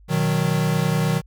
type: chord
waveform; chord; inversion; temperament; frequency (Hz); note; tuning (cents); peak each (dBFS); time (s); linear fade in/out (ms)
square; B major; none; equal; 123.47 / 155.56 / 185; B2 / D#3 / F#3; 0 / 0 / 0; -26 / -21 / -25; 0.08-1.22; 50
effects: added 50 Hz sine -46 dBFS peak until 1.26 s